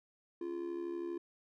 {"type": "tone with amplitude modulation", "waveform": "triangle", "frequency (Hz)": 344.6, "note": "F4", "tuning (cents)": -23, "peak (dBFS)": -32, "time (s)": [0.41, 1.18], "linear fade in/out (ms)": 5, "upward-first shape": "sine", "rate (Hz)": 72.5, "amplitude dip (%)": 70, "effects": []}